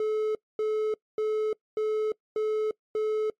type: tone bursts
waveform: triangle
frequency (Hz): 431.2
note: A4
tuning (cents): -35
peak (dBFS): -22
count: 6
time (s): 0-3.3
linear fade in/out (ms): 2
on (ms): 350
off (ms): 240
effects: noise-tail reverb RT60 0.1 s tail -24 dB re dry + MP3 64 kbps